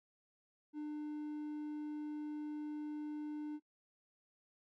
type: tone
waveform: triangle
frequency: 300 Hz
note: D4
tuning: 37 cents sharp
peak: -38 dBFS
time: 0.73-3.6 s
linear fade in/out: 50 ms
effects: noise-tail reverb RT60 0.1 s tail -26 dB re dry